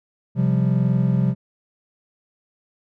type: chord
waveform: triangle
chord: C suspended fourth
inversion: none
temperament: equal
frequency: 130.81 / 174.61 / 196 Hz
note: C3 / F3 / G3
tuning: 0 / 0 / 0 cents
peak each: -17 / -19 / -21 dBFS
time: 0.35-1.35 s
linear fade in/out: 50 ms
effects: none